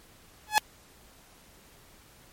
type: tone with exponential growth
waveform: sawtooth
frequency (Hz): 851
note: G#5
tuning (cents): +42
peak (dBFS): -11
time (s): 0.47-0.58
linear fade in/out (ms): 0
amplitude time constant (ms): 23
effects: pink hiss -56 dBFS RMS until 2.32 s + MP3 64 kbps